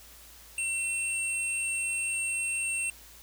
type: tone pair together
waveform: sine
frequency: 2701 / 8583 Hz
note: E7 / C9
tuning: +42 / +43 cents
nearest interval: octave + minor sixth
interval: 2001 cents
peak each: -30 / -32 dBFS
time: 0.58-2.9 s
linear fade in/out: 2 ms
effects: added 57 Hz sine -56 dBFS peak until 3.22 s + white hiss -52 dBFS RMS until 3.22 s